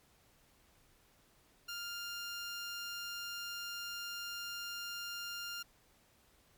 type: tone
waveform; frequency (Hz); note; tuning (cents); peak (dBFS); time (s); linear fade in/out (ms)
15% pulse; 1400; F6; +4; -34; 1.68-5.63; 10
effects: pink hiss -68 dBFS RMS until 6.57 s + MP3 96 kbps